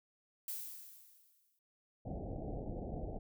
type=noise with exponential decay; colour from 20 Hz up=violet; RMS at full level=-40 dBFS; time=0.48-1.59 s; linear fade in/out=2 ms; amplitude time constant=240 ms
type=low-pass noise; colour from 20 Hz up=pink; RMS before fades=-42 dBFS; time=2.05-3.19 s; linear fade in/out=10 ms; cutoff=780 Hz; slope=96 dB/octave
effects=none